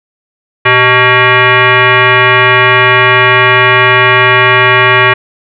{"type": "tone with frequency modulation", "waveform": "sine", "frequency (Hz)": 384.7, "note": "G4", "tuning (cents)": -33, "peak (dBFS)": -3, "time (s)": [0.65, 5.14], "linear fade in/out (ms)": 10, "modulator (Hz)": 503, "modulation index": 4.5, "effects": []}